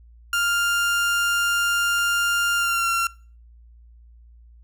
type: tone with pitch glide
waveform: 30% pulse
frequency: 1400 to 1368 Hz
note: F6 to F6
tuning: +4 to -36 cents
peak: -17 dBFS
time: 0.33-3.07 s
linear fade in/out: 2 ms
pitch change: -40 cents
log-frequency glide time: 2.56-2.88 s
type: click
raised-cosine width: 0.3 ms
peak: -27 dBFS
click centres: 1.986 s
effects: noise-tail reverb RT60 0.4 s tail -23 dB re dry + added 58 Hz sine -46 dBFS peak until 4.63 s